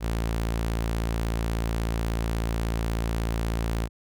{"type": "tone", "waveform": "sawtooth", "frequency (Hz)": 56.4, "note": "A1", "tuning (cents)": 44, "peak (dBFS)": -21, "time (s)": [0, 3.89], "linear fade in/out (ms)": 50, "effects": []}